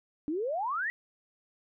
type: exponential sweep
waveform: sine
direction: up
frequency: 285.8 to 1975.5 Hz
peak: -29 dBFS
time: 0.28-0.9 s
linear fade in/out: 0 ms
effects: none